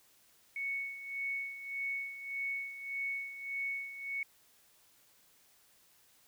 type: tone with tremolo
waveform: sine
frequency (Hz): 2217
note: C#7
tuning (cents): 0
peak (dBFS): -33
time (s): 0.56-4.23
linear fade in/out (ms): 2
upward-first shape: sine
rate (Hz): 1.7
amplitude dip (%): 70
effects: white hiss -66 dBFS RMS until 6.27 s